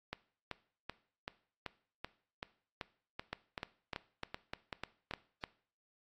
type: two click trains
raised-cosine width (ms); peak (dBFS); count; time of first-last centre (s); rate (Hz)
0.3; -23 / -22; 14 / 8; 0.13-5.111 / 3.33-5.438; 2.61 / 3.32
effects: noise-tail reverb RT60 0.5 s tail -19 dB re dry + AAC 48 kbps